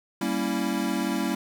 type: chord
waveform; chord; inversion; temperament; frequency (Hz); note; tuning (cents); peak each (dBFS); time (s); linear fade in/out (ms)
square; G diminished seventh; none; equal; 196 / 233.1 / 277.2 / 329.6; G3 / Bb3 / Db4 / Fb4; 0 / 0 / 0 / 0; -31; 0.21-1.35; 5
effects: 8-bit